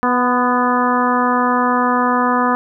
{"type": "harmonic tone with a mistuned harmonic", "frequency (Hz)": 246.9, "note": "B3", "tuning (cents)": 0, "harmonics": [1, 2, 3, 4, 5, 6, 7], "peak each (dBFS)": [-18, -22, -22, -18, -19, -26, -26], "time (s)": [0.03, 2.55], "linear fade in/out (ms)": 0, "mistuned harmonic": 4, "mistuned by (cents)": 25, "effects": []}